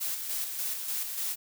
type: noise with tremolo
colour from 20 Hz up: blue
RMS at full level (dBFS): -32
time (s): 0-1.36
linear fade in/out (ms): 20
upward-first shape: square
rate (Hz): 3.4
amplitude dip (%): 40
effects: none